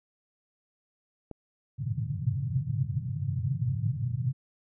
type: click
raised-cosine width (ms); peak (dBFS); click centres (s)
2; -26; 1.313
type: band-pass noise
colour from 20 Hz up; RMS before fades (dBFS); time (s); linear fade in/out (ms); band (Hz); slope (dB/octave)
white; -30; 1.78-4.33; 20; 100 to 140; 48
effects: none